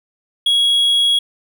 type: tone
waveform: triangle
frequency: 3322 Hz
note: G#7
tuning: in tune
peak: -10 dBFS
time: 0.46-1.19 s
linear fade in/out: 5 ms
effects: none